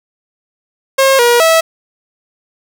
sawtooth tone with pitch steps, 538 / 478.1 / 651 Hz, C5 / A#4 / E5, +48 / +44 / -22 cents, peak -3 dBFS, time 0.98-1.61 s, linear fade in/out 10 ms, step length 210 ms, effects none

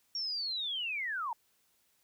sine linear sweep, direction down, 5588 to 864 Hz, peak -33 dBFS, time 0.15-1.33 s, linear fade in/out 2 ms, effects white hiss -72 dBFS RMS until 2.03 s

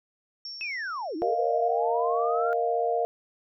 sine tone with exponential decay, 5470 Hz, F8, 37 cents flat, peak -34 dBFS, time 0.45-1.79 s, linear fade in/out 1 ms, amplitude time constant 290 ms
sine linear two-way sweep, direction down then up, 2637 to 299.5 to 1417 Hz, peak -30 dBFS, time 0.61-2.53 s, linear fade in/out 0 ms, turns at 1.16 s
sine chord, Bb suspended fourth, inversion none, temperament equal, 466.2 / 622.3 / 698.5 Hz, Bb4 / Eb5 / F5, 0 / 0 / 0 cents, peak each -27 / -31 / -26 dBFS, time 1.22-3.05 s, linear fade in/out 0 ms
effects none

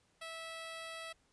10% pulse tone, 654 Hz, E5, 14 cents flat, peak -35 dBFS, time 0.21-1.13 s, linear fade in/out 10 ms, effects pink hiss -73 dBFS RMS until 1.32 s + resampled to 22050 Hz

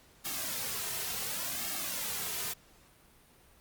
white noise with flanger, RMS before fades -36 dBFS, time 0.24-2.54 s, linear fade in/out 20 ms, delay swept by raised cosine 2 to 3.6 ms, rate 0.69 Hz, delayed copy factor -0.75, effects pink hiss -61 dBFS RMS until 3.6 s + Opus 48 kbps

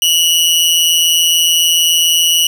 sawtooth tone with amplitude modulation, 2919 Hz, F#7, 24 cents flat, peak -3 dBFS, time 0.02-2.47 s, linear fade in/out 2 ms, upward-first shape sine, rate 167 Hz, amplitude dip 65%, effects 7-bit

